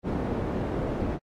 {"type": "low-pass noise", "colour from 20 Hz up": "white", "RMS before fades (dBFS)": -29, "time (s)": [0.03, 1.19], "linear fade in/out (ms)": 50, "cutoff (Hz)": 410, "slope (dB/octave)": 12, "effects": ["AAC 48 kbps"]}